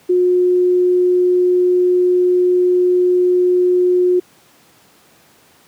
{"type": "tone", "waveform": "sine", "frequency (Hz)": 360.5, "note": "F#4", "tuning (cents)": -45, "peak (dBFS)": -10, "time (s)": [0.09, 4.2], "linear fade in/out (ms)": 10, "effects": ["pink hiss -50 dBFS RMS until 5.67 s", "high-pass 150 Hz 12 dB/octave"]}